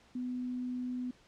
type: tone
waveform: sine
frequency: 249.8 Hz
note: B3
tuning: 20 cents sharp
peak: -34 dBFS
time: 0.15-1.11 s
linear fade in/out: 5 ms
effects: pink hiss -63 dBFS RMS until 1.27 s + low-pass 6000 Hz 12 dB/octave